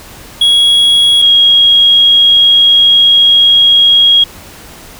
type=tone pair in turn; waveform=triangle / sine; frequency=3324 / 3286 Hz; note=G#7 / G#7; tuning=+1 / -19 cents; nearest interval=unison; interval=20 cents; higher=first; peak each=-3 dBFS; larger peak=neither; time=0.41-1.22 / 1.22-4.24 s; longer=second; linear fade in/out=5 ms; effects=pink hiss -33 dBFS RMS until 4.99 s